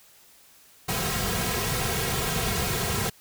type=noise with comb filter; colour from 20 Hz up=pink; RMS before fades=-27 dBFS; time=0.88-3.1 s; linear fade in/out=10 ms; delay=3.4 ms; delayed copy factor=-1; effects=white hiss -55 dBFS RMS until 3.2 s